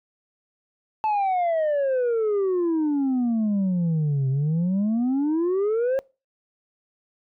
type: exponential two-way sweep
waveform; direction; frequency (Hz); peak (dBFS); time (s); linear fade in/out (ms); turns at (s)
sine; down then up; 880 to 130.81 to 547; -17; 1.04-5.99; 0; 4.29
effects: noise-tail reverb RT60 0.3 s tail -26 dB re dry + tanh soft clip ceiling -19 dBFS